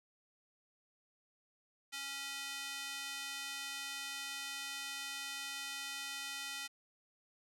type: tone with high-pass filter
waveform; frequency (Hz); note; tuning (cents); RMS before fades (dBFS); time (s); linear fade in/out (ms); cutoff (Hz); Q
square; 277.2; C#4; 0; -43; 1.92-6.68; 20; 2200; 0.9
effects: low-pass 11000 Hz 12 dB/octave